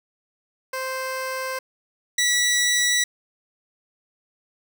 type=tone pair in turn; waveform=15% pulse; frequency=522 / 1949.3 Hz; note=C5 / B6; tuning=-4 / -23 cents; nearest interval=octave + major seventh; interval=2281 cents; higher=second; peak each=-20 / -12 dBFS; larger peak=second; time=0.73-1.59 / 2.18-3.04 s; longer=neither; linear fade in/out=5 ms; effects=none